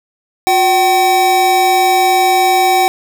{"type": "tone pair together", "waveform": "square", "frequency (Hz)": [360, 762.8], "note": ["F#4", "G5"], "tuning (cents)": [-47, -47], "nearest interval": "octave + minor second", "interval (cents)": 1300, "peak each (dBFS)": [-17, -10], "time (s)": [0.47, 2.88], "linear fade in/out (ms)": 0, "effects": []}